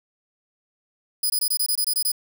5% pulse tone bursts, 4978 Hz, D#8, in tune, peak -13 dBFS, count 10, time 1.23-2.118 s, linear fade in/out 5 ms, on 69 ms, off 22 ms, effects none

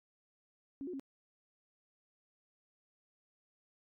sine tone with pitch steps, 275.7 / 360.9 / 270.8 Hz, C#4 / F#4 / C#4, -9 / -43 / -40 cents, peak -39 dBFS, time 0.81-0.996 s, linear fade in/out 0 ms, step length 62 ms, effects AAC 48 kbps

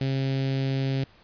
sawtooth tone with notch filter, 134.5 Hz, C3, 48 cents sharp, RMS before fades -26 dBFS, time 0.01-1.04 s, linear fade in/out 2 ms, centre 1100 Hz, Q 0.58, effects pink hiss -56 dBFS RMS until 1.23 s + resampled to 11025 Hz

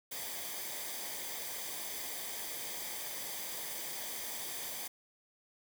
white noise with comb filter, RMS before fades -41 dBFS, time 0.11-4.88 s, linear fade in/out 10 ms, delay 0.73 ms, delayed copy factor -0.6, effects none

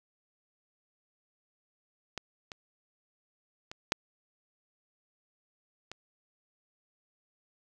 clicks, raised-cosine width 0.2 ms, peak -18 / -24 / -24 / -8 / -24 dBFS, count 5, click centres 2.177 / 2.518 / 3.715 / 3.921 / 5.916 s, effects none

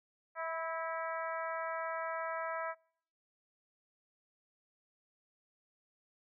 harmonic tone with a mistuned harmonic, 325.7 Hz, E4, 21 cents flat, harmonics 2 / 3 / 4 / 5 / 6 / 7, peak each -40 / -42 / -41 / -45 / -47 / -52 dBFS, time 0.35-2.75 s, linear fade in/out 50 ms, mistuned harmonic 3, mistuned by +20 cents, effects noise-tail reverb RT60 0.6 s tail -26 dB re dry

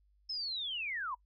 sine linear sweep, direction down, 5274 to 932.3 Hz, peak -35 dBFS, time 0.29-1.15 s, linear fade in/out 10 ms, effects noise-tail reverb RT60 0.1 s tail -24 dB re dry + added 50 Hz sine -66 dBFS peak until 1.25 s

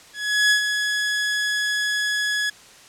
sawtooth tone with ADSR envelope, 1686 Hz, G#6, 26 cents sharp, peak -10 dBFS, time 0.13-2.5 s, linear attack 380 ms, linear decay 94 ms, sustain -7 dB, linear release 7 ms, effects white hiss -47 dBFS RMS until 2.88 s + low-pass 8000 Hz 12 dB/octave

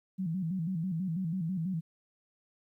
sine tone with vibrato, 174.9 Hz, F3, 3 cents sharp, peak -30 dBFS, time 0.18-1.81 s, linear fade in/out 20 ms, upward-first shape square, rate 6.1 Hz, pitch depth 130 cents each way, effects 12-bit

